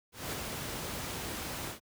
pink noise with ADSR envelope, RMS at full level -35 dBFS, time 0.12-1.8 s, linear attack 210 ms, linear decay 3 ms, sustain -3 dB, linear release 120 ms, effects high-pass 60 Hz 12 dB/octave

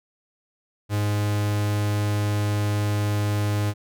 45% pulse tone, 103.83 Hz, G#2, in tune, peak -21 dBFS, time 0.89-3.74 s, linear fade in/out 50 ms, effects none

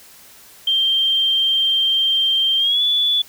sine tone with pitch glide, 3161 to 3447 Hz, G7 to A7, +14 to -36 cents, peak -14 dBFS, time 0.67-3.22 s, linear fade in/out 5 ms, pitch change +150 cents, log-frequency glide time 2.58-2.82 s, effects white hiss -45 dBFS RMS until 3.28 s

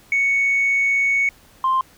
sine tone pair in turn, 2221 / 1048.2 Hz, C#7 / C6, +3 / +3 cents, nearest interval octave + minor second, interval 1300 cents, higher first, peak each -14 dBFS, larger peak neither, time 0.12-1.29 / 1.64-1.81 s, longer first, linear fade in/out 2 ms, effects tanh soft clip ceiling -12 dBFS + pink hiss -51 dBFS RMS until 1.97 s

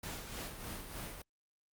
pink noise with tremolo, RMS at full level -42 dBFS, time 0.03-1.22 s, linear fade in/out 5 ms, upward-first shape sine, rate 3.3 Hz, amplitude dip 50%, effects Opus 48 kbps

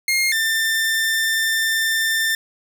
sawtooth tone pair in turn, 2133 / 1789.7 Hz, C7 / A6, +33 / +29 cents, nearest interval minor third, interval 304 cents, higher first, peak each -13 / -14 dBFS, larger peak first, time 0.08-0.32 / 0.32-2.35 s, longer second, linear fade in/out 2 ms, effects none

